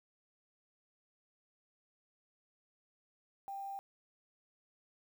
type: tone with quantisation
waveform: sine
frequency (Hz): 789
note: G5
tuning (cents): +11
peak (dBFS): -40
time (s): 3.48-3.79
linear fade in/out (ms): 0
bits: 10
effects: none